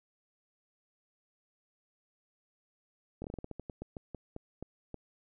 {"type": "slowing click train", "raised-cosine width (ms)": 2, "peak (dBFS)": -27, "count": 16, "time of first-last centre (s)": [3.22, 4.943], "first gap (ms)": 22, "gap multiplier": 1.21, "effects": []}